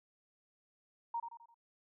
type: tone with echo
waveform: sine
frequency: 932.3 Hz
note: A#5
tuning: in tune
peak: -34 dBFS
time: 1.14-1.2 s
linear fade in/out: 5 ms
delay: 86 ms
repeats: 4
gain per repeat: -7 dB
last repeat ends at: 1.544 s
effects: none